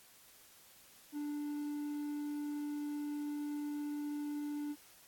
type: tone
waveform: triangle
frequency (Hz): 293.7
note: D4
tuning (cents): 0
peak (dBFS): -35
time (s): 1.12-4.76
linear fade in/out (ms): 50
effects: white hiss -61 dBFS RMS until 5.07 s + AAC 64 kbps